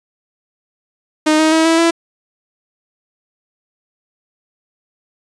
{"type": "tone with pitch steps", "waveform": "sawtooth", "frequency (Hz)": [308.8, 314.9, 321.2, 327.5, 334], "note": ["D#4", "D#4", "E4", "E4", "E4"], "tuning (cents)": [-13, 21, -45, -11, 23], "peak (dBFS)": -6, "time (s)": [1.26, 1.91], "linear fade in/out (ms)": 10, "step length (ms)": 130, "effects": ["resampled to 22050 Hz"]}